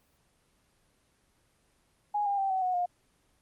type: tone with pitch steps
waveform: sine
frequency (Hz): 829 / 804 / 779.8 / 756.3 / 733.5 / 711.3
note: G#5 / G5 / G5 / F#5 / F#5 / F5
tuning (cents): -3 / +44 / -9 / +38 / -15 / +32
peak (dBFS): -26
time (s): 2.14-2.86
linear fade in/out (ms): 10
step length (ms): 120
effects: pink hiss -69 dBFS RMS until 3.41 s + Opus 24 kbps